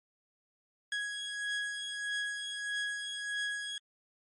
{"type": "beating tone pair", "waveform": "30% pulse", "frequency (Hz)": [1661, 1662.6], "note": ["G#6", "G#6"], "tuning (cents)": [0, 1], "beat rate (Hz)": 1.6, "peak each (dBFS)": [-33, -37], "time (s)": [0.92, 3.78], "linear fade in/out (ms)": 2, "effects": ["low-pass 9000 Hz 12 dB/octave", "MP3 48 kbps"]}